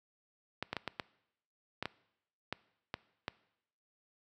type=clicks; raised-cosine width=0.3 ms; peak=-19 dBFS; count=10; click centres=0.626 / 0.73 / 0.767 / 0.877 / 0.998 / 1.826 / 1.856 / 2.526 / 2.941 / 3.281 s; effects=noise-tail reverb RT60 0.8 s tail -21 dB re dry + high-pass 80 Hz 12 dB/octave